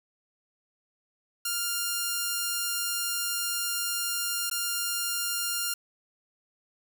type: tone with dropouts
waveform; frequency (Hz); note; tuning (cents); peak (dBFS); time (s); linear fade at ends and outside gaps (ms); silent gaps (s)
5% pulse; 1401; F6; +5; -16; 1.45-5.74; 5; 4.499-4.512
effects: none